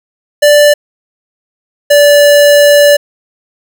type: tone pair in turn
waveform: square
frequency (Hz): 587.3 / 580.6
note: D5 / D5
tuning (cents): 0 / -20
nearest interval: unison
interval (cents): 20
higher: first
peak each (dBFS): -3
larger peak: neither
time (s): 0.42-0.74 / 1.9-2.97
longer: second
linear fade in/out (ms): 10
effects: none